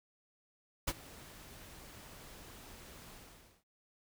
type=noise with ADSR envelope; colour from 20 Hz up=pink; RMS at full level=-32 dBFS; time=0.87-3.64 s; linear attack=13 ms; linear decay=42 ms; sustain=-21 dB; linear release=530 ms; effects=none